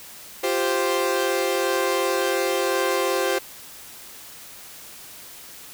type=chord; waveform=sawtooth; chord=F suspended second; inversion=none; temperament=equal; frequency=349.2 / 392 / 523.3 Hz; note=F4 / G4 / C5; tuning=0 / 0 / 0 cents; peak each=-23 / -21 / -20 dBFS; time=0.43-3.39 s; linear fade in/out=10 ms; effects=white hiss -42 dBFS RMS until 5.73 s